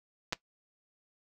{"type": "clicks", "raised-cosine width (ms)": 0.2, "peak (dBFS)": [-16, -13], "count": 2, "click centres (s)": [0.325, 0.331], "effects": ["noise-tail reverb RT60 0.1 s tail -18 dB re dry"]}